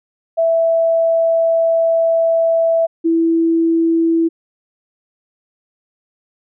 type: tone pair in turn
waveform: sine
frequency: 660 / 330 Hz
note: E5 / E4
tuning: +2 / +2 cents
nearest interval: octave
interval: 1200 cents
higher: first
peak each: -11 dBFS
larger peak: neither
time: 0.37-2.87 / 3.04-4.29 s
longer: first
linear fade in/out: 20 ms
effects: none